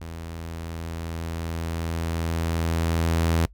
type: tone with level ramp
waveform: sawtooth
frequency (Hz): 82.7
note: E2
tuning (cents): +6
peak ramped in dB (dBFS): -31 to -15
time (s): 0.01-3.46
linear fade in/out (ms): 5
effects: noise-tail reverb RT60 0.1 s tail -24 dB re dry + added 50 Hz sine -46 dBFS peak until 3.53 s